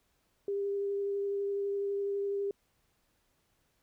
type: tone with vibrato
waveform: sine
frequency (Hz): 400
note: G4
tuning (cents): +35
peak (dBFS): -30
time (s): 0.48-2.51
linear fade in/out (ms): 2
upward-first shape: sine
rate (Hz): 12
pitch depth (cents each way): 10
effects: pink hiss -74 dBFS RMS until 3.82 s